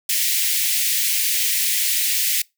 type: high-pass noise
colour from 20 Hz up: white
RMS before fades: -20 dBFS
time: 0.09-2.42 s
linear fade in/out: 5 ms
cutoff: 1900 Hz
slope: 48 dB/octave
effects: noise-tail reverb RT60 0.2 s tail -24 dB re dry